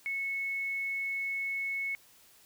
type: tone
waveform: sine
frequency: 2200 Hz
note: C#7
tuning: 14 cents flat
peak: -31 dBFS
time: 0.06-1.95 s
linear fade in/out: 0 ms
effects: white hiss -60 dBFS RMS until 2.45 s